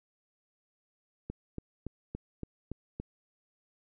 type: click train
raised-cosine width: 3 ms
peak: -24 dBFS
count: 7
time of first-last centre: 1.3-3 s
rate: 3.53 Hz
effects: none